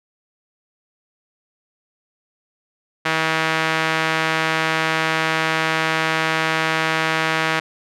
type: tone with band-pass filter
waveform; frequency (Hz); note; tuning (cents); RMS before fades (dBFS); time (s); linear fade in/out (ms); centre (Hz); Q
sawtooth; 160; D#3; +49; -20; 3.05-7.6; 10; 1900; 1.1
effects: none